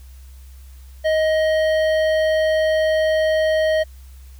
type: tone with hard clipping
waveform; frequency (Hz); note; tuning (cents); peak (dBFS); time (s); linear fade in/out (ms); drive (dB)
sine; 628; D#5; +16; -17; 1.04-3.84; 20; 11
effects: added 65 Hz sine -38 dBFS peak until 4.39 s + white hiss -54 dBFS RMS until 4.39 s